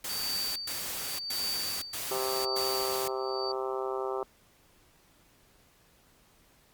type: noise bursts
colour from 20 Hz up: white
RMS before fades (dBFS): -36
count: 5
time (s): 0.04-3.08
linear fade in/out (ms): 5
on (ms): 520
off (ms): 110
type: tone with tremolo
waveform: sine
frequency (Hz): 4602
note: D8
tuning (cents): -36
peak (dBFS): -30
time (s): 0.09-3.52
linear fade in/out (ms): 5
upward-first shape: triangle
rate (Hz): 0.9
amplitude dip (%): 95
type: harmonic tone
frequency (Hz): 130.81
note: C3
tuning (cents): 0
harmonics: 3 / 4 / 5 / 6 / 7 / 8 / 9 / 10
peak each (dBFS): -33 / -38 / -41 / -40 / -42 / -44 / -41 / -44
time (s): 2.11-4.23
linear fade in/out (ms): 2
effects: pink hiss -63 dBFS RMS until 6.73 s + Opus 48 kbps